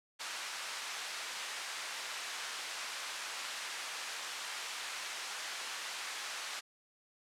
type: band-pass noise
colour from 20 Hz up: pink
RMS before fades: -42 dBFS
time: 0.19-6.61 s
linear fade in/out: 20 ms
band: 1200 to 7800 Hz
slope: 12 dB/octave
effects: low-pass 12000 Hz 12 dB/octave